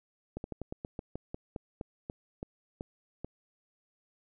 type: slowing click train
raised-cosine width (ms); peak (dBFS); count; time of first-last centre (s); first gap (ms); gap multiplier
2; -24; 15; 0.37-3.246; 71; 1.15
effects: none